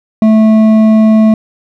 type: tone with hard clipping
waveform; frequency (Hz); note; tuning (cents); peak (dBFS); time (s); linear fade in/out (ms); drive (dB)
triangle; 218.6; A3; -11; -5; 0.22-1.34; 2; 11
effects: none